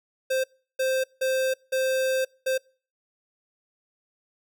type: tone bursts at uneven times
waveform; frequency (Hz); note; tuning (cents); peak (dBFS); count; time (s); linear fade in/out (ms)
square; 523.3; C5; 0; -23; 5; 0.3-0.44 / 0.79-1.04 / 1.21-1.54 / 1.72-2.25 / 2.46-2.58; 10
effects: noise-tail reverb RT60 0.4 s tail -26 dB re dry